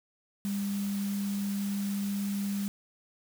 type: tone in noise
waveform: sine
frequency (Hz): 200.4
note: G3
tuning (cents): +38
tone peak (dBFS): -29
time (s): 0.45-2.68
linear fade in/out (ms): 0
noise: white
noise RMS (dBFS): -44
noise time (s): 0.45-2.68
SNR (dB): +12
effects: none